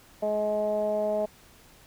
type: tone with low-pass filter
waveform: 15% pulse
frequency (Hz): 211.2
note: G#3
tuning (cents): +29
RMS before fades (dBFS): -27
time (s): 0.22-1.26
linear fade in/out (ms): 10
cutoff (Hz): 670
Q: 5.6
effects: pink hiss -55 dBFS RMS until 1.86 s